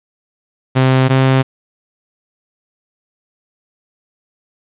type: tone pair in turn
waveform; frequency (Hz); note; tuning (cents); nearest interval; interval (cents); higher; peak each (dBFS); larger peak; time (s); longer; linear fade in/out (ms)
sawtooth; 130.81 / 132.25; C3 / C3; 0 / +19; unison; 19; second; -5; neither; 0.75-1.09 / 1.09-1.43; neither; 20
effects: resampled to 8000 Hz + 7-bit